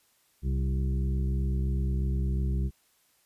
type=harmonic tone with a mistuned harmonic; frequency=65.6 Hz; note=C2; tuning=5 cents sharp; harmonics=1 / 2 / 3 / 5 / 6; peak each=-26 / -32 / -36 / -44 / -46 dBFS; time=0.42-2.71 s; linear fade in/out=50 ms; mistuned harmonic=2; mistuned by=+33 cents; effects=white hiss -67 dBFS RMS until 3.25 s + resampled to 32000 Hz